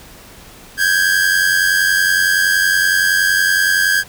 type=tone pair together; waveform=45% pulse; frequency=1568 / 1658.7 Hz; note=G6 / G#6; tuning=0 / -3 cents; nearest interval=minor second; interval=97 cents; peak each=-15 dBFS; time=0.77-4.04 s; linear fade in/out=50 ms; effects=pink hiss -40 dBFS RMS until 4.08 s